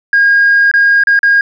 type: tone with dropouts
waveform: sine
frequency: 1627 Hz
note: G#6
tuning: 36 cents flat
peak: -4 dBFS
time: 0.13-1.41 s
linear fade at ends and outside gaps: 2 ms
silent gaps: 0.714-0.738 / 1.037-1.071 / 1.191-1.231 s
effects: tanh soft clip ceiling -2 dBFS